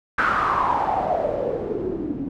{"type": "noise with low-pass filter sweep", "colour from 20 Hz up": "white", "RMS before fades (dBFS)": -23, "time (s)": [0.18, 2.29], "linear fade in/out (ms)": 5, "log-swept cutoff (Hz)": [1500, 260], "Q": 6.8, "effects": []}